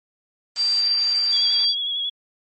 sine tone, 4699 Hz, D8, in tune, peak -17 dBFS, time 0.56-1.75 s, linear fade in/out 50 ms
white high-pass noise, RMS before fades -34 dBFS, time 0.56-1.65 s, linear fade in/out 0 ms, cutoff 680 Hz, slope 12 dB/octave
sine tone with vibrato, 3342 Hz, G#7, 10 cents sharp, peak -22 dBFS, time 1.32-2.1 s, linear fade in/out 10 ms, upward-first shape sine, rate 11 Hz, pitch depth 32 cents each way
effects MP3 32 kbps

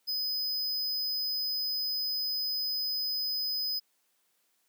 square tone, 5020 Hz, D#8, 15 cents sharp, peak -30 dBFS, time 0.07-3.8 s, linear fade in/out 20 ms, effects white hiss -73 dBFS RMS until 4.68 s + high-pass 200 Hz 12 dB/octave

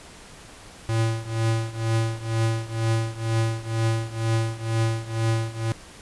square tone with tremolo, 113 Hz, A2, 47 cents sharp, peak -19 dBFS, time 0.89-5.72 s, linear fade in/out 0 ms, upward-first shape triangle, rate 2.1 Hz, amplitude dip 90%, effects pink hiss -45 dBFS RMS until 6.01 s + resampled to 24000 Hz

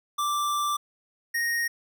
square tone pair in turn, 1174.7 / 1864.7 Hz, D6 / A#6, 0 / 0 cents, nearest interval minor sixth, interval 800 cents, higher second, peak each -25 dBFS, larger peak neither, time 0.18-0.77 / 1.34-1.68 s, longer first, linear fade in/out 10 ms, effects none

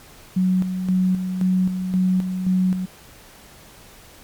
sine tone with tremolo, 185 Hz, F#3, in tune, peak -15 dBFS, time 0.36-2.86 s, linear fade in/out 10 ms, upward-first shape square, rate 1.9 Hz, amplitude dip 55%, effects pink hiss -46 dBFS RMS until 4.23 s + MP3 96 kbps

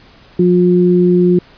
sine tone pair together, 178.5 / 356.4 Hz, F3 / F4, +38 / +35 cents, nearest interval octave, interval 1197 cents, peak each -10 dBFS, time 0.39-1.39 s, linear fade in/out 5 ms, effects pink hiss -44 dBFS RMS until 1.57 s + resampled to 11025 Hz

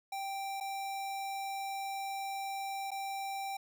square tone with dropouts, 784 Hz, G5, in tune, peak -37 dBFS, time 0.12-3.57 s, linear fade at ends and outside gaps 5 ms, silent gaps 0.602-0.608 / 2.907-2.915 s, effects none

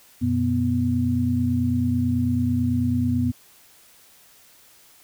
sine tone cluster, 91.8 / 120.9 / 245.9 Hz, F#2 / B2 / B3, -13 / -36 / -7 cents, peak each -25 / -26 / -21 dBFS, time 0.21-3.32 s, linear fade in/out 20 ms, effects white hiss -53 dBFS RMS until 5.03 s

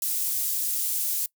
pink high-pass noise, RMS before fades -27 dBFS, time 0.02-1.26 s, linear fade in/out 2 ms, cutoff 11000 Hz, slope 12 dB/octave, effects noise-tail reverb RT60 0.1 s tail -22 dB re dry

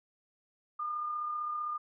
sine tone with amplitude modulation, 1212 Hz, D#6, 46 cents flat, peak -31 dBFS, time 0.79-1.78 s, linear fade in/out 10 ms, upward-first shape sine, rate 35.5 Hz, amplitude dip 35%, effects none

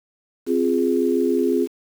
sine chord, F minor, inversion second, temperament equal, 261.6 / 349.2 / 415.3 Hz, C4 / F4 / Ab4, 0 / 0 / 0 cents, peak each -21 dBFS, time 0.46-1.68 s, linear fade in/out 50 ms, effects 7-bit

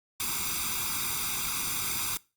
white noise with comb filter, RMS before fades -31 dBFS, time 0.2-2.17 s, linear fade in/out 0 ms, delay 0.83 ms, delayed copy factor +0.95, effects noise-tail reverb RT60 0.3 s tail -22 dB re dry + Opus 48 kbps

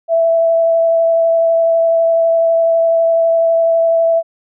sine tone with vibrato, 662 Hz, E5, 7 cents sharp, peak -9 dBFS, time 0.08-4.23 s, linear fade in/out 50 ms, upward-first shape sine, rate 12 Hz, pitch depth 9 cents each way, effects none

